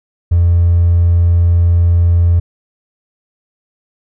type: tone with hard clipping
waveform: triangle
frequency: 86 Hz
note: F2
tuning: 26 cents flat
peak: -7 dBFS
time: 0.31-2.4 s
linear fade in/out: 10 ms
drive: 3 dB
effects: none